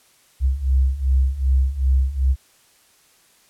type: beating tone pair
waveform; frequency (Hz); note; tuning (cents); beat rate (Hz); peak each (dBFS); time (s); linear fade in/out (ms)
sine; 64.5 / 67.1; C2 / C2; -24 / +44; 2.6; -20 / -17; 0.4-2.36; 50
effects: white hiss -56 dBFS RMS until 3.49 s + low-pass 12000 Hz 12 dB/octave